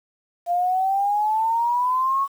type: exponential sweep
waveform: sine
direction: up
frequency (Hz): 690 to 1114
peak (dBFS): -18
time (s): 0.46-2.28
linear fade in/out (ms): 50
effects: 8-bit